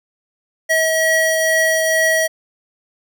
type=tone pair together; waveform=square; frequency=641 / 1920.8 Hz; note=E5 / B6; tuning=-49 / -49 cents; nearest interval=octave + perfect fifth; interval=1900 cents; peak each=-17 dBFS; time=0.69-2.28 s; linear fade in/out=20 ms; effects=none